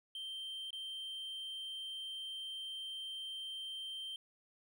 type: tone with dropouts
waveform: triangle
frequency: 3136 Hz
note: G7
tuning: in tune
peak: -40 dBFS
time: 0.15-4.16 s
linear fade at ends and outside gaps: 2 ms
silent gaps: 0.706-0.729 s
effects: none